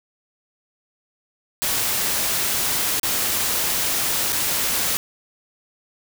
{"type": "noise with dropouts", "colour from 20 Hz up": "white", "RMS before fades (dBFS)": -22, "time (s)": [1.62, 4.97], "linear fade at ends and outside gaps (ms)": 0, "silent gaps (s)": [[2.997, 3.032], [4.323, 4.328]], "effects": []}